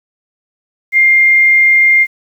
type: tone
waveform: sine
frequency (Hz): 2111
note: C7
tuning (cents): +15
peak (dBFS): -5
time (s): 0.92-2.07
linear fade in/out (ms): 50
effects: 7-bit